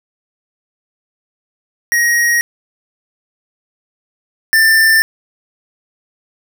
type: tone pair in turn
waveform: square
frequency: 1887 / 1783.8 Hz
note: A#6 / A6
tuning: +21 / +23 cents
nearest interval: minor second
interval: 98 cents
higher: first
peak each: -11 / -8 dBFS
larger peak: second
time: 1.92-2.41 / 4.53-5.02 s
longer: neither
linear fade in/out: 0 ms
effects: none